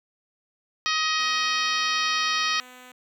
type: harmonic tone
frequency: 629 Hz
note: D#5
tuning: 19 cents sharp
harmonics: 2 / 3 / 4 / 5 / 6 / 7 / 8 / 9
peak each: -27 / -29 / -30 / -31 / -32 / -32 / -33 / -34 dBFS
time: 0.86-2.6 s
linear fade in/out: 0 ms
type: tone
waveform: 5% pulse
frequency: 251.4 Hz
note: B3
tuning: 31 cents sharp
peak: -33 dBFS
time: 1.19-2.92 s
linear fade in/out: 5 ms
effects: none

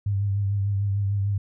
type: tone with vibrato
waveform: sine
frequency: 100 Hz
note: G2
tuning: 35 cents sharp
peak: -21 dBFS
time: 0.06-1.38 s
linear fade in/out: 5 ms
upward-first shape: triangle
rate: 6.7 Hz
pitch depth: 45 cents each way
effects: none

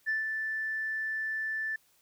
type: tone with ADSR envelope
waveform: sine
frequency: 1760 Hz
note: A6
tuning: in tune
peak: -25 dBFS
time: 0.06-1.76 s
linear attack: 29 ms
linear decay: 150 ms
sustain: -5 dB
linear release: 4 ms
effects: tanh soft clip ceiling -23 dBFS + white hiss -67 dBFS RMS until 2.01 s

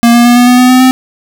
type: tone with pitch steps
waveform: square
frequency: 234.9 / 238 / 241.2 / 244.5 / 247.7 / 251 / 254.4 / 257.8 Hz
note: A#3 / A#3 / B3 / B3 / B3 / B3 / C4 / C4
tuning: +13 / +36 / -41 / -17 / +5 / +28 / -48 / -26 cents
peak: -3 dBFS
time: 0.03-0.91 s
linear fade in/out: 0 ms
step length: 110 ms
effects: none

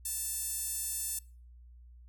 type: tone with high-pass filter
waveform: sawtooth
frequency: 888 Hz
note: A5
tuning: 16 cents sharp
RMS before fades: -36 dBFS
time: 0.05-1.19 s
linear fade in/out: 5 ms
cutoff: 8900 Hz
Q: 2
effects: noise-tail reverb RT60 0.4 s tail -23 dB re dry + added 60 Hz sine -51 dBFS peak until 2.08 s

